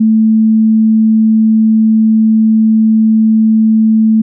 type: tone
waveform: sine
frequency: 220 Hz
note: A3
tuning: in tune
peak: -5 dBFS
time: 0-4.22 s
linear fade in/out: 10 ms
effects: none